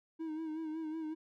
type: tone with vibrato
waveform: triangle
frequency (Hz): 316.5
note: D#4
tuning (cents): +30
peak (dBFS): -35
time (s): 0.19-1.15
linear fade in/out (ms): 20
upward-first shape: sine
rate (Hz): 5.4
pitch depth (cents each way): 50
effects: none